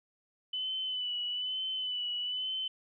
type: tone with vibrato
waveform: sine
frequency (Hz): 3000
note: F#7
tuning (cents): +23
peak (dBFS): -32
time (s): 0.53-2.68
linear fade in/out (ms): 5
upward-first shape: sine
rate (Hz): 1.1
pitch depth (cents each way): 37
effects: none